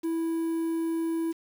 triangle tone with quantisation, 328.6 Hz, E4, 5 cents flat, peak -24 dBFS, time 0.03-1.33 s, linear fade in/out 20 ms, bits 8, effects none

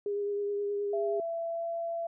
sine tone with vibrato, 407.2 Hz, G#4, 34 cents flat, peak -29 dBFS, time 0.06-1.2 s, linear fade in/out 2 ms, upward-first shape triangle, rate 9.5 Hz, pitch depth 18 cents each way
sine tone with pitch glide, 669 to 673.3 Hz, E5 to E5, +25 to +36 cents, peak -31 dBFS, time 0.93-2.07 s, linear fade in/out 5 ms, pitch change +11 cents, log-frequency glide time 1.49-1.66 s
effects none

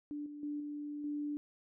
sine tone with level steps, 293.7 Hz, D4, in tune, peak -38 / -44 / -36 / -39 / -35 dBFS, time 0.11-1.37 s, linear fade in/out 0 ms, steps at 0.26 / 0.43 / 0.6 / 1.04 s, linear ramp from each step 2 ms, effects none

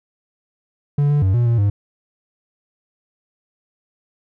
triangle tone with pitch steps, 144.2 / 146.1 / 95 / 120.1 / 117.4 / 101.4 Hz, D3 / D3 / F#2 / B2 / A#2 / G#2, -31 / -9 / +46 / -48 / +13 / -41 cents, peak -11 dBFS, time 0.98-1.7 s, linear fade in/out 5 ms, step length 120 ms, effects none

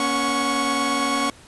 sawtooth tone cluster, 238.5 / 279.3 / 735 / 1108 Hz, A#3 / C#4 / F#5 / C#6, +40 / +13 / -12 / -1 cents, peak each -25 / -21 / -27 / -19 dBFS, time 0-1.3 s, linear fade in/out 2 ms, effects pink hiss -48 dBFS RMS until 1.47 s + resampled to 24000 Hz

